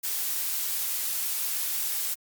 blue noise, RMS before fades -29 dBFS, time 0.03-2.15 s, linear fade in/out 20 ms, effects Opus 48 kbps

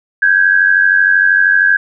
sine tone pair together, 1563.1 / 1656 Hz, G6 / G#6, -5 / -5 cents, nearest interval minor second, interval 100 cents, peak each -10 dBFS, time 0.22-1.77 s, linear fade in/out 5 ms, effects none

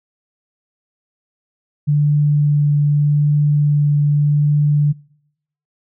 sine tone with vibrato, 146.83 Hz, D3, in tune, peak -11 dBFS, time 1.87-4.93 s, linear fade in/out 20 ms, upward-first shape triangle, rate 0.83 Hz, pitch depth 9 cents each way, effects noise-tail reverb RT60 0.8 s tail -26 dB re dry

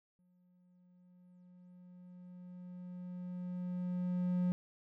triangle tone with exponential growth, 179.6 Hz, F3, 49 cents sharp, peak -27 dBFS, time 0.19-4.52 s, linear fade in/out 0 ms, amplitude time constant 940 ms, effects none

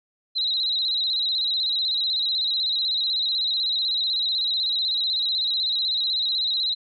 sine tone with vibrato, 3950 Hz, B7, in tune, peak -21 dBFS, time 0.35-6.75 s, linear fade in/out 20 ms, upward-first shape square, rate 16 Hz, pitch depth 56 cents each way, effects none

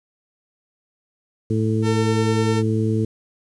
harmonic tone, 110 Hz, A2, in tune, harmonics 1 / 2 / 3 / 4, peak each -20 / -23 / -25 / -26 dBFS, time 1.5-3.05 s, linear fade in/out 5 ms
sawtooth tone, 450 Hz, A4, 39 cents sharp, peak -19 dBFS, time 1.82-2.63 s, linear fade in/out 50 ms
effects resampled to 22050 Hz + 8-bit

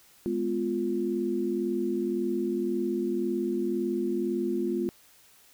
sine chord, F diminished, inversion first, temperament just, 209.5 / 251.4 / 349.2 Hz, Ab3 / Cb4 / F4, +15 / +31 / 0 cents, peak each -32 / -32 / -28 dBFS, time 0.26-4.89 s, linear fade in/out 0 ms, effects white hiss -58 dBFS RMS until 5.53 s

